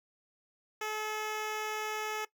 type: tone with notch filter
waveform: 10% pulse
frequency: 429.7 Hz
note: A4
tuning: 41 cents flat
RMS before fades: -36 dBFS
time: 0.81-2.25 s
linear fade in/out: 5 ms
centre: 9400 Hz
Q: 1.5
effects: noise-tail reverb RT60 0.1 s tail -19 dB re dry